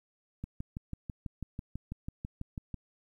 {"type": "click train", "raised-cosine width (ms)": 5, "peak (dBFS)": -25, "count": 15, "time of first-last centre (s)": [0.44, 2.743], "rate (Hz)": 6.08, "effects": ["11-bit"]}